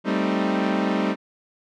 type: chord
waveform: sawtooth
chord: A half-diminished seventh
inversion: third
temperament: equal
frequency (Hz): 196 / 220 / 261.6 / 311.1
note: G3 / A3 / C4 / Eb4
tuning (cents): 0 / 0 / 0 / 0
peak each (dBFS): -20 / -23 / -23 / -23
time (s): 0.04-1.16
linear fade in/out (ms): 50
effects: low-pass 3000 Hz 12 dB/octave